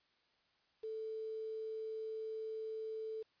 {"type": "tone with quantisation", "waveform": "sine", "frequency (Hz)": 440, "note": "A4", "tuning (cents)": 0, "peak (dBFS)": -40, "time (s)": [0.83, 3.23], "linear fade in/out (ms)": 10, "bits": 10, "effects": ["white hiss -75 dBFS RMS until 3.4 s", "resampled to 11025 Hz"]}